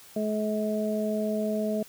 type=harmonic tone; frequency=213.7 Hz; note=G#3; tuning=50 cents sharp; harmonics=1 / 2 / 3; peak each=-28 / -32 / -30 dBFS; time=0.16-1.83 s; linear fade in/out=5 ms; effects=white hiss -51 dBFS RMS until 1.88 s